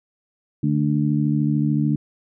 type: harmonic tone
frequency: 73.6 Hz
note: D2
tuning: 4 cents sharp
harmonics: 2 / 3 / 4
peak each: -20 / -22 / -23 dBFS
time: 0.63-1.96 s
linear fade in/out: 5 ms
effects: none